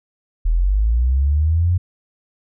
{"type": "linear sweep", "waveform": "sine", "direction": "up", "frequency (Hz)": [38.38, 90.9], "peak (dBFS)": -13, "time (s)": [0.45, 1.78], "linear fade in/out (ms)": 10, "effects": []}